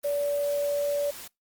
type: tone in noise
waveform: sine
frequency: 576 Hz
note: D5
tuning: 34 cents flat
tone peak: -24 dBFS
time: 0.04-1.11 s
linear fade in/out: 10 ms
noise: white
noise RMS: -42 dBFS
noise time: 0.03-1.28 s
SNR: +15 dB
effects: noise-tail reverb RT60 0.2 s tail -25 dB re dry + Opus 32 kbps